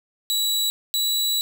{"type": "tone pair in turn", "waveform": "sawtooth", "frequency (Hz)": [3914, 3928], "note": ["B7", "B7"], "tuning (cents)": [-16, -10], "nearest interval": "unison", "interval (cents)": 6, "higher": "second", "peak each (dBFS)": -17, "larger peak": "neither", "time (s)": [[0.3, 0.7], [0.94, 1.41]], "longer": "second", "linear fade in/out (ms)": 0, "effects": []}